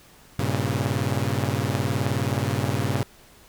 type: tone cluster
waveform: sawtooth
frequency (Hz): 98.8 / 117.9 / 137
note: G2 / A#2 / C#3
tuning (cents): +14 / +20 / -20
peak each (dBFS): -23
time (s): 0.39-3.03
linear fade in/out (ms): 0
effects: pink hiss -52 dBFS RMS until 3.48 s